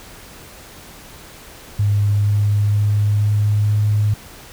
sine tone with pitch steps, 102.6 / 103.19 / 103.79 / 104.39 / 105 Hz, G#2 / G#2 / G#2 / G#2 / G#2, -21 / -11 / -1 / +9 / +19 cents, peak -13 dBFS, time 1.79-4.14 s, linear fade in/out 5 ms, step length 470 ms, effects pink hiss -40 dBFS RMS until 4.52 s

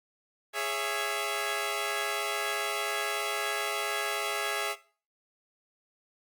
10% pulse chord, C# minor, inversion second, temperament equal with one note detuned, 415.3 / 554.4 / 666.5 Hz, G#4 / C#5 / E5, 0 / 0 / +19 cents, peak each -25 / -28 / -25 dBFS, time 0.53-4.76 s, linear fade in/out 50 ms, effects noise-tail reverb RT60 0.4 s tail -18 dB re dry + Opus 48 kbps

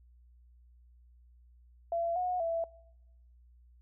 sine tone with pitch steps, 677 / 726 / 665 Hz, E5 / F#5 / E5, +46 / -33 / +15 cents, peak -29 dBFS, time 1.92-2.64 s, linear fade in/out 2 ms, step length 240 ms, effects noise-tail reverb RT60 0.9 s tail -23 dB re dry + added 60 Hz sine -57 dBFS peak until 3.81 s

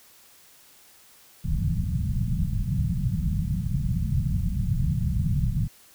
white low-pass noise, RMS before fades -25 dBFS, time 1.44-5.68 s, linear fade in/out 5 ms, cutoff 180 Hz, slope 48 dB/octave, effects white hiss -54 dBFS RMS until 5.94 s

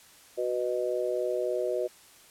sine chord, B major, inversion second, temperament just, 370.4 / 493.9 / 617.4 Hz, F#4 / B4 / D#5, +2 / 0 / -14 cents, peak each -31 dBFS, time 0.37-1.88 s, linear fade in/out 20 ms, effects white hiss -55 dBFS RMS until 2.3 s + low-pass 12000 Hz 12 dB/octave

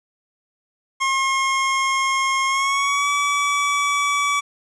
25% pulse tone with pitch glide, 1075 to 1145.5 Hz, C6 to D6, +47 to -44 cents, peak -14 dBFS, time 1-4.41 s, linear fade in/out 20 ms, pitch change +109 cents, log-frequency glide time 2.47-3.09 s, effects resampled to 22050 Hz + 9-bit

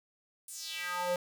square tone with high-pass filter sweep, 178.5 Hz, F3, 38 cents sharp, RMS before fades -36 dBFS, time 0.48-1.16 s, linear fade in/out 2 ms, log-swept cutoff 9800 to 430 Hz, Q 2.9, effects none

